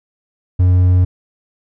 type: tone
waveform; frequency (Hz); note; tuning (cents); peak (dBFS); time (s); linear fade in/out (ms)
triangle; 90.7; F#2; -34; -6; 0.59-1.05; 10
effects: none